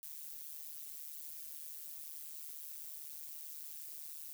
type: noise with amplitude modulation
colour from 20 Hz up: violet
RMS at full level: -44 dBFS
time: 0.03-4.33 s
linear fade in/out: 0 ms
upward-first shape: sine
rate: 151 Hz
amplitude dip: 90%
effects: none